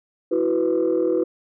sine chord, E suspended second, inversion none, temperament equal, 329.6 / 370 / 493.9 Hz, E4 / F#4 / B4, 0 / 0 / 0 cents, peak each -21 dBFS, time 0.31-1.24 s, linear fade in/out 10 ms, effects tanh soft clip ceiling -12 dBFS

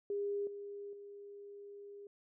sine tone with level steps, 405.1 Hz, G#4, 43 cents flat, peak -34 / -43 / -48 dBFS, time 0.1-2.07 s, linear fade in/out 2 ms, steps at 0.47 / 0.93 s, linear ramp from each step 2 ms, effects none

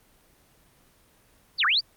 sine linear two-way sweep, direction down then up, 4931 to 1100 to 4931 Hz, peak -19 dBFS, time 1.58-1.81 s, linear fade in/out 20 ms, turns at 1.65 s, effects pink hiss -60 dBFS RMS until 1.96 s + Opus 24 kbps

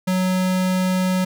square tone, 185 Hz, F#3, in tune, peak -18 dBFS, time 0.07-1.25 s, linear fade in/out 10 ms, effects none

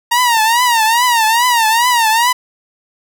sawtooth tone with vibrato, 932.3 Hz, A#5, in tune, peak -6 dBFS, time 0.11-2.33 s, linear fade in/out 10 ms, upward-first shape triangle, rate 2.4 Hz, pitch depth 140 cents each way, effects none

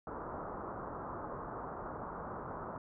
white low-pass noise, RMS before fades -43 dBFS, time 0.07-2.78 s, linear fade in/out 2 ms, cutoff 1300 Hz, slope 48 dB/octave, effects none

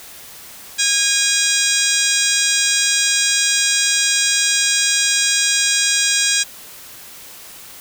harmonic tone with a mistuned harmonic, 818 Hz, G#5, 26 cents flat, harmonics 2 / 3 / 4 / 5 / 6 / 7 / 8 / 9 / 10, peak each -23 / -23 / -23 / -23 / -23 / -23 / -23 / -23 / -23 dBFS, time 0.78-6.44 s, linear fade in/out 20 ms, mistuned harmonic 5, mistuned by -81 cents, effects white hiss -38 dBFS RMS until 7.8 s

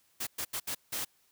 white noise bursts at uneven times, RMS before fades -35 dBFS, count 5, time 0.2-0.27 / 0.38-0.45 / 0.53-0.6 / 0.67-0.75 / 0.92-1.05 s, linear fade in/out 10 ms, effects white hiss -69 dBFS RMS until 1.31 s

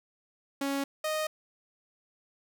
sawtooth tone pair in turn, 277.2 / 620.3 Hz, C#4 / D#5, 0 / -5 cents, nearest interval octave + major second, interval 1395 cents, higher second, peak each -25 / -25 dBFS, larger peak neither, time 0.61-0.84 / 1.04-1.27 s, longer neither, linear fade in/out 5 ms, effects none

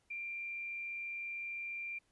sine tone with frequency modulation, 2375 Hz, D7, 19 cents sharp, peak -39 dBFS, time 0.1-1.99 s, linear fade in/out 10 ms, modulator 104 Hz, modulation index 0.25, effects pink hiss -75 dBFS RMS until 2.11 s + resampled to 24000 Hz

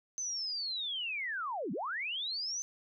sine linear two-way sweep, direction down then up, 6220 to 161.1 to 6220 Hz, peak -34 dBFS, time 0.18-2.62 s, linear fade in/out 0 ms, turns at 1.72 s, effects none

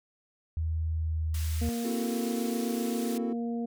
sine tone with pitch glide, 80.2 to 79.32 Hz, E2 to D#2, -47 to +34 cents, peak -27 dBFS, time 0.57-1.69 s, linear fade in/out 0 ms, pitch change -19 cents, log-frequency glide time 0.93-1.26 s
white band-pass noise, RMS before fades -43 dBFS, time 1.34-3.18 s, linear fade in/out 5 ms, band 1300 to 14000 Hz, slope 12 dB/octave
harmonic tone, 234.1 Hz, A#3, 8 cents sharp, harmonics 1 / 2 / 3, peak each -30 / -38 / -43 dBFS, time 1.61-3.66 s, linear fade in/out 10 ms
triangle chord, F# half-diminished seventh, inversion second, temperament equal, 261.6 / 329.6 / 370 / 440 Hz, C4 / E4 / F#4 / A4, 0 / 0 / 0 / 0 cents, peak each -34 / -38 / -37 / -38 dBFS, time 1.84-3.33 s, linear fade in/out 5 ms
effects none

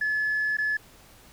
sine tone with dropouts, 1718 Hz, A6, 42 cents flat, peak -22 dBFS, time 0.01-0.77 s, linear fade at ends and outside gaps 5 ms, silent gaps 0.57-0.584 s, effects tanh soft clip ceiling -20 dBFS + pink hiss -53 dBFS RMS until 1.32 s

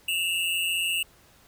square tone pair together, 2686 / 2860 Hz, E7 / F7, +32 / +41 cents, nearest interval minor second, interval 109 cents, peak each -28 dBFS, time 0.08-1.03 s, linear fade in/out 5 ms, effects pink hiss -57 dBFS RMS until 1.47 s

